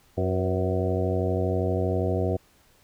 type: harmonic tone with a mistuned harmonic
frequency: 92.5 Hz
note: F#2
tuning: in tune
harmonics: 1 / 2 / 3 / 4 / 5 / 6 / 7 / 8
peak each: -26 / -32 / -33 / -30 / -30 / -36 / -32 / -38 dBFS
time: 0.17-2.37 s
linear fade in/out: 10 ms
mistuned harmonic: 5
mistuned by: +56 cents
effects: pink hiss -60 dBFS RMS until 2.83 s